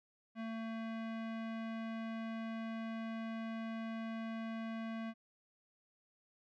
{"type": "tone with low-pass filter", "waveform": "square", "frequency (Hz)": 225, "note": "A3", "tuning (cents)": 39, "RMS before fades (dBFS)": -42, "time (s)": [0.35, 5.14], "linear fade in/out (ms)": 50, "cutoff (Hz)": 2400, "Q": 1.1, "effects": []}